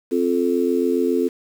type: harmonic tone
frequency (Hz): 87.31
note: F2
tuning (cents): 0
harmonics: 3 / 4 / 5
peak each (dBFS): -21 / -21 / -21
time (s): 0.11-1.29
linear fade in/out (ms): 20
effects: 7-bit